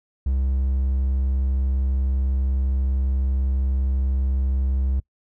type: tone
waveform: triangle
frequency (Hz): 66.1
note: C2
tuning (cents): +18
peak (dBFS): -17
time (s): 0.26-5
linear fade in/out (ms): 5
effects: noise-tail reverb RT60 0.1 s tail -23 dB re dry